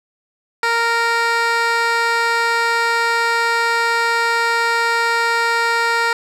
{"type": "tone with band-pass filter", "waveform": "15% pulse", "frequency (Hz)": 464.3, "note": "A#4", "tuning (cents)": -7, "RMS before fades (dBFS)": -17, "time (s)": [0.63, 6.13], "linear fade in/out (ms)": 2, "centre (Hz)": 2000, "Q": 0.59, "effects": []}